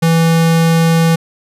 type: tone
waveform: square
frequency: 164.81 Hz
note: E3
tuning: in tune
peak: -9 dBFS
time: 0.02-1.16 s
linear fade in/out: 10 ms
effects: resampled to 32000 Hz